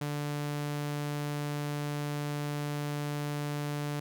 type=tone; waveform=sawtooth; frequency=146.5 Hz; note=D3; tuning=4 cents flat; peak=-28 dBFS; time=0.01-4 s; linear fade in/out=5 ms; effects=none